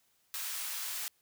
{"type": "high-pass noise", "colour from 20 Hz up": "white", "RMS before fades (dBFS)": -38, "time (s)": [0.34, 1.08], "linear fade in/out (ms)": 0, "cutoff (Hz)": 1100, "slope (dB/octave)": 12, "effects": ["white hiss -72 dBFS RMS until 1.21 s"]}